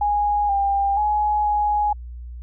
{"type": "tone with pitch steps", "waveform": "sine", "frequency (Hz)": [826, 797, 840, 834], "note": ["G#5", "G5", "G#5", "G#5"], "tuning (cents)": [-10, 28, 19, 7], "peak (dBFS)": -17, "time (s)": [0.01, 1.93], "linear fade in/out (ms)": 5, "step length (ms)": 480, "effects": ["added 60 Hz sine -32 dBFS peak until 2.42 s"]}